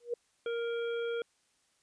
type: tone with exponential growth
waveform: sine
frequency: 476.9 Hz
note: A#4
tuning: 39 cents sharp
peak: -27 dBFS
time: 0-0.14 s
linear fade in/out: 5 ms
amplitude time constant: 29 ms
type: harmonic tone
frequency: 467.3 Hz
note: A#4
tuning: 4 cents sharp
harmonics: 1 / 3 / 5 / 7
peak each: -32 / -42 / -50 / -48 dBFS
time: 0.46-1.22 s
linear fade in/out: 2 ms
effects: white hiss -72 dBFS RMS until 1.82 s + resampled to 22050 Hz